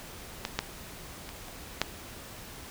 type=clicks; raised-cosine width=0.2 ms; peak=-13 / -9 / -23 / -30 / -7 dBFS; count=5; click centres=0.451 / 0.59 / 1.291 / 1.483 / 1.816 s; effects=pink hiss -45 dBFS RMS until 2.7 s